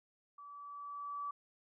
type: tone with level ramp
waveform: sine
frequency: 1151 Hz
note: D6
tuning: 35 cents flat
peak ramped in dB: -50 to -37 dBFS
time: 0.38-1.31 s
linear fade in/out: 5 ms
effects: none